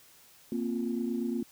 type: chord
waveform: sine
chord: Bb suspended second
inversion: none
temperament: equal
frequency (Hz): 233.1 / 261.6 / 349.2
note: Bb3 / C4 / F4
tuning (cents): 0 / 0 / 0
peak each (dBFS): -31 / -34 / -35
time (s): 0.52-1.43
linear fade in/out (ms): 2
effects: tanh soft clip ceiling -20 dBFS + white hiss -58 dBFS RMS until 1.51 s